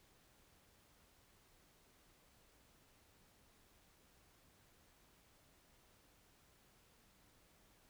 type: silence
effects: pink hiss -70 dBFS RMS until 7.89 s